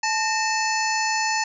harmonic tone with a mistuned harmonic, 873 Hz, A5, 14 cents flat, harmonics 1 / 2 / 3 / 5 / 6 / 7 / 8, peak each -24 / -27 / -29 / -31 / -32 / -32 / -33 dBFS, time 0.03-1.44 s, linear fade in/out 5 ms, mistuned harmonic 2, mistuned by +79 cents, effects none

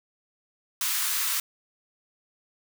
white high-pass noise, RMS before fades -27 dBFS, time 0.81-1.4 s, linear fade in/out 2 ms, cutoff 980 Hz, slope 48 dB/octave, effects none

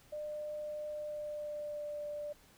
sine tone with pitch glide, 601 to 591 Hz, D5 to D5, +40 to +11 cents, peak -38 dBFS, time 0.12-2.33 s, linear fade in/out 10 ms, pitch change -29 cents, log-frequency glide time 0.87-1.97 s, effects pink hiss -63 dBFS RMS until 2.57 s

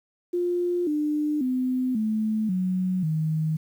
sine tone with pitch steps, 352.6 / 299.9 / 255.2 / 217.1 / 184.64 / 157.07 Hz, F4 / D4 / C4 / A3 / F#3 / D#3, +17 / +36 / -43 / -23 / -3 / +17 cents, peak -22 dBFS, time 0.33-3.57 s, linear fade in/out 10 ms, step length 540 ms, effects 9-bit

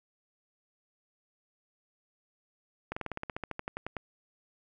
slowing click train, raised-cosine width 0.5 ms, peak -20 dBFS, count 16, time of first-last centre 2.92-3.967 s, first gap 45 ms, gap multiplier 1.06, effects none

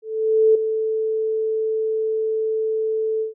sine tone with ADSR envelope, 439.4 Hz, A4, 2 cents flat, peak -10 dBFS, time 0.02-3.34 s, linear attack 530 ms, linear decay 5 ms, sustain -9 dB, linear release 130 ms, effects none

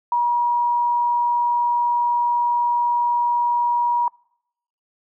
sine tone, 958 Hz, A#5, 47 cents sharp, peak -16 dBFS, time 0.12-4.08 s, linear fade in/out 2 ms, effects noise-tail reverb RT60 0.8 s tail -26 dB re dry

